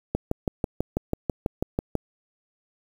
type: click train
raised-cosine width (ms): 2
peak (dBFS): -10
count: 12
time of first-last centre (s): 0.15-1.953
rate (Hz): 6.1
effects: 7-bit